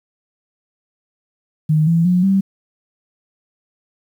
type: tone with pitch steps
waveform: sine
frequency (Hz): 154.7 / 166.76 / 179.77 / 193.79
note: D#3 / E3 / F#3 / G3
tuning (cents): -10 / +20 / -50 / -20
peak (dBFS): -11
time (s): 1.69-2.41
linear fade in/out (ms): 10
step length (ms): 180
effects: 8-bit